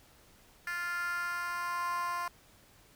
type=tone with high-pass filter sweep; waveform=10% pulse; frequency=349.2 Hz; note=F4; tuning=in tune; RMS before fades=-35 dBFS; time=0.67-2.28 s; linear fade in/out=2 ms; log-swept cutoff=1600 to 920 Hz; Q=5.2; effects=pink hiss -61 dBFS RMS until 2.95 s